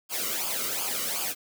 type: noise with flanger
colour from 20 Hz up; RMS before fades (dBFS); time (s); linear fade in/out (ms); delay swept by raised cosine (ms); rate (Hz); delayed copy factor
white; -30; 0.09-1.35; 50; 0.51 to 1.2; 2.7; -0.75
effects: none